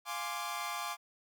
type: chord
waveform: sawtooth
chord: D half-diminished seventh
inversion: first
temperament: equal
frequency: 698.5 / 830.6 / 1046.5 / 1174.7 Hz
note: F5 / Ab5 / C6 / D6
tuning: 0 / 0 / 0 / 0 cents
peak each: -40 / -39 / -38 / -36 dBFS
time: 0.05-0.97 s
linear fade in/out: 50 ms
effects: none